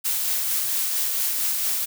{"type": "noise with tremolo", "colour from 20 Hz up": "blue", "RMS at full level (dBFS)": -23, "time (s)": [0.04, 1.86], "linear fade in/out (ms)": 20, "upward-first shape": "sine", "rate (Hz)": 4.4, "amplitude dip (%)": 25, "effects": []}